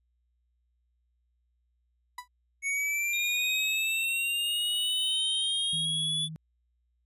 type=tone with exponential decay; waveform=35% pulse; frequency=988 Hz; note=B5; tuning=in tune; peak=-32 dBFS; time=2.18-2.28 s; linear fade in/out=5 ms; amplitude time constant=21 ms
type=linear sweep; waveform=square; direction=up; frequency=2210 to 3454 Hz; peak=-28 dBFS; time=2.62-6.29 s; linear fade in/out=50 ms
type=tone with tremolo; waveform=sine; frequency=3729 Hz; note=A#7; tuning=in tune; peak=-30 dBFS; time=3.13-5.85 s; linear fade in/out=5 ms; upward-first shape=triangle; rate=0.62 Hz; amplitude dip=75%
type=tone; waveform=sine; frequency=158.5 Hz; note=D#3; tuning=32 cents sharp; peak=-37 dBFS; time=5.73-6.36 s; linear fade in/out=0 ms
effects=added 60 Hz sine -70 dBFS peak until 7.05 s + resampled to 32000 Hz